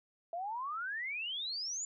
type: exponential sweep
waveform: sine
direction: up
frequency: 659.3 to 7190 Hz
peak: -36 dBFS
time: 0.33-1.85 s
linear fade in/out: 2 ms
effects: none